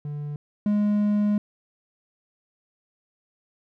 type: tone pair in turn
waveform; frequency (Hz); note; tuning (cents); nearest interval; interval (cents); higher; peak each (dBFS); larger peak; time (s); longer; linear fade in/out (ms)
triangle; 146.83 / 207.6; D3 / G#3; 0 / 0; tritone; 600; second; -27 / -17; second; 0.05-0.36 / 0.66-1.38; second; 2
effects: none